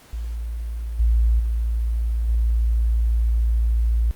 sine tone with level steps, 56.9 Hz, A#1, 41 cents flat, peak -25 / -14 / -19 / -16 dBFS, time 0.13-4.11 s, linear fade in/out 0 ms, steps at 0.99 / 1.39 / 2.28 s, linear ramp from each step 10 ms, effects pink hiss -50 dBFS RMS until 4.15 s + Opus 48 kbps

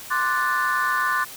sine chord, D dominant seventh, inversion third, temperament equal, 1046.5 / 1174.7 / 1480 / 1760 Hz, C6 / D6 / F#6 / A6, 0 / 0 / 0 / 0 cents, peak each -24 dBFS, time 0.1-1.25 s, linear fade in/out 20 ms, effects tanh soft clip ceiling -14 dBFS + white hiss -39 dBFS RMS until 1.36 s

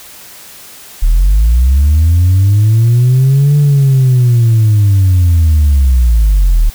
sine linear two-way sweep, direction up then down, 36.51 to 146.83 to 36.51 Hz, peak -3 dBFS, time 1.02-6.7 s, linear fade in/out 10 ms, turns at 3.57 s, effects tanh soft clip ceiling -3 dBFS + white hiss -34 dBFS RMS until 6.74 s

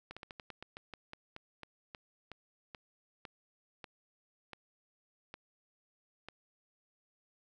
slowing click train, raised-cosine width 0.3 ms, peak -29 dBFS, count 20, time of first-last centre 0.11-6.286 s, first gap 56 ms, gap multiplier 1.17, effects none

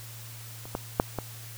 clicks, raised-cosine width 1 ms, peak -28 / -15 / -6 / -16 dBFS, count 4, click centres 0.655 / 0.751 / 0.999 / 1.187 s, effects added 114 Hz sine -43 dBFS peak until 1.57 s + white hiss -46 dBFS RMS until 1.57 s

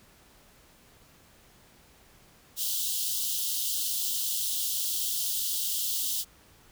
white high-pass noise, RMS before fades -30 dBFS, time 2.56-6.25 s, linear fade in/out 50 ms, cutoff 2900 Hz, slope 96 dB/octave, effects pink hiss -58 dBFS RMS until 6.71 s

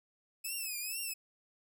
5% pulse tone with vibrato, 2575 Hz, E7, 41 cents flat, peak -28 dBFS, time 0.44-1.14 s, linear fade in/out 10 ms, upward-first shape triangle, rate 2.2 Hz, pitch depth 140 cents each way, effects none

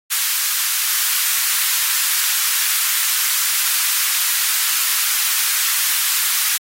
white high-pass noise, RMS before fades -18 dBFS, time 0.1-6.58 s, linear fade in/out 20 ms, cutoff 1200 Hz, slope 24 dB/octave, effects AAC 48 kbps

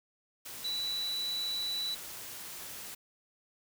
sine tone in noise, 3951 Hz, B7, in tune, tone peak -32 dBFS, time 0.64-1.95 s, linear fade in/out 10 ms, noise white, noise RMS -44 dBFS, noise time 0.45-2.95 s, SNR +9 dB, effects none

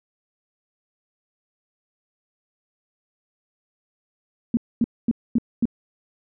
sine tone bursts, 233.1 Hz, A#3, in tune, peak -15 dBFS, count 5, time 4.54-5.655 s, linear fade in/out 2 ms, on 31 ms, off 240 ms, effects none

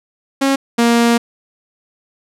sawtooth tone pair in turn, 272.6 / 234.8 Hz, C#4 / A#3, -29 / +13 cents, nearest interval minor third, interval 258 cents, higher first, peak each -8 / -6 dBFS, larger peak second, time 0.41-0.56 / 0.78-1.18 s, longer second, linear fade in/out 10 ms, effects low-pass 11000 Hz 12 dB/octave

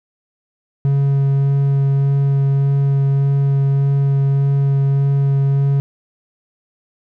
triangle tone with vibrato, 138.59 Hz, C#3, in tune, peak -10 dBFS, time 0.85-5.8 s, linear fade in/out 0 ms, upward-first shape sine, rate 1.7 Hz, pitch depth 9 cents each way, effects none

